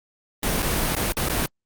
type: noise with dropouts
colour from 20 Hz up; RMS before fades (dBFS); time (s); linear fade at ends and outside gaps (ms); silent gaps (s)
pink; -23; 0.43-1.46; 1; 0.622-0.627 / 0.951-0.965 / 1.122-1.169 / 1.286-1.297
effects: Opus 32 kbps